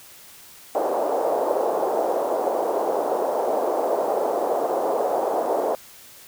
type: band-pass noise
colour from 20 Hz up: pink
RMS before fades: -23 dBFS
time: 0.75-5.75 s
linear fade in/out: 0 ms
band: 440 to 780 Hz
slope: 24 dB/octave
effects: white hiss -46 dBFS RMS until 6.27 s